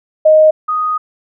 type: tone pair in turn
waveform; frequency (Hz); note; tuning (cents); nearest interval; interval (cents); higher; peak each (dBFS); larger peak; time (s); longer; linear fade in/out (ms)
sine; 622.3 / 1244.6; D#5 / D#6; 0 / 0; octave; 1200; second; -4 / -13; first; 0.25-0.51 / 0.68-0.98; second; 10
effects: none